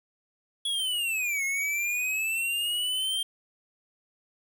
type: linear two-way sweep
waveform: square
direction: down then up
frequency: 3388 to 2156 to 3184 Hz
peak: -27 dBFS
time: 0.65-3.23 s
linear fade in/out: 5 ms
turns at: 1.44 s
effects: 9-bit